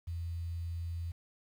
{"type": "tone with quantisation", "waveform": "sine", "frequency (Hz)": 84.6, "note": "E2", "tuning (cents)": 45, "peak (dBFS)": -35, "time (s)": [0.07, 1.12], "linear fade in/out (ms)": 10, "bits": 10, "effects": []}